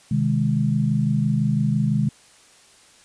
sine chord, Ab major, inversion first, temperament just, 129.78 / 155.74 / 207.7 Hz, C3 / Eb3 / Ab3, -14 / +2 / 0 cents, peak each -22 dBFS, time 0.11-2.09 s, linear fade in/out 5 ms, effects white hiss -52 dBFS RMS until 3.04 s + resampled to 22050 Hz

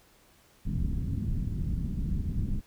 pink low-pass noise, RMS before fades -30 dBFS, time 0.65-2.61 s, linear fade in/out 20 ms, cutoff 220 Hz, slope 24 dB/octave, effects pink hiss -61 dBFS RMS until 2.66 s

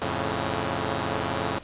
5% pulse chord, F augmented, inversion none, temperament equal, 87.31 / 110 / 138.59 Hz, F2 / A2 / C#3, 0 / 0 / 0 cents, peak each -19 dBFS, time 0.01-1.59 s, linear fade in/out 10 ms, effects pink hiss -47 dBFS RMS until 1.63 s + resampled to 8000 Hz

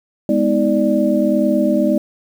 sine tone cluster, 206.7 / 248.4 / 317.2 / 591 Hz, G#3 / B3 / D#4 / D5, -8 / +10 / +33 / +11 cents, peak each -18 dBFS, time 0.29-1.98 s, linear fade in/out 2 ms, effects 7-bit

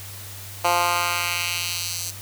10% pulse tone with high-pass filter sweep, 174.61 Hz, F3, in tune, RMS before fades -24 dBFS, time 0.64-2.11 s, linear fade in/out 10 ms, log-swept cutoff 730 to 6200 Hz, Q 1.3, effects added 98 Hz sine -39 dBFS peak until 2.21 s + white hiss -39 dBFS RMS until 2.21 s

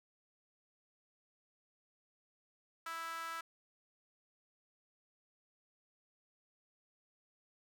sawtooth tone with high-pass filter, 329.6 Hz, E4, in tune, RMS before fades -43 dBFS, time 2.86-3.41 s, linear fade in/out 5 ms, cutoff 1300 Hz, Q 4, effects none

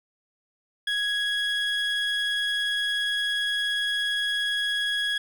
triangle tone pair together, 1661.2 / 3331 Hz, G#6 / G#7, 0 / +4 cents, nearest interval octave, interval 1204 cents, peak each -24 dBFS, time 0.87-5.18 s, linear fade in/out 5 ms, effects tanh soft clip ceiling -18 dBFS

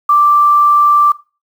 sine tone with quantisation, 1174.7 Hz, D6, in tune, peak -6 dBFS, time 0.09-1.12 s, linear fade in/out 5 ms, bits 6, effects noise-tail reverb RT60 0.3 s tail -18 dB re dry

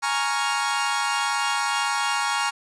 sawtooth chord, Bb minor seventh, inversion third, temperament equal, 830.6 / 932.3 / 1108.7 / 1396.9 Hz, Ab5 / Bb5 / Db6 / F6, 0 / 0 / 0 / 0 cents, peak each -24 dBFS, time 0.02-2.51 s, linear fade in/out 20 ms, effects resampled to 22050 Hz + 9-bit

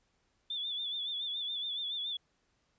sine tone with vibrato, 3493 Hz, A7, 13 cents flat, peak -34 dBFS, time 0.5-2.17 s, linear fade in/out 5 ms, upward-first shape sine, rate 7.1 Hz, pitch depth 66 cents each way, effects pink hiss -75 dBFS RMS until 2.78 s + resampled to 16000 Hz

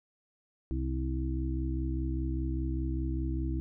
harmonic tone, 65 Hz, C2, 11 cents flat, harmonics 1 / 2 / 4 / 5, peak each -31 / -37 / -40 / -37 dBFS, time 0.71-3.6 s, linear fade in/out 0 ms, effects none

